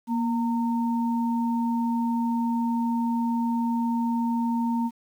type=tone pair together; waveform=sine; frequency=236 / 916.6 Hz; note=A#3 / A#5; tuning=+22 / -29 cents; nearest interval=octave + major seventh; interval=2349 cents; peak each=-23 / -30 dBFS; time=0.07-4.91 s; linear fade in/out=50 ms; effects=9-bit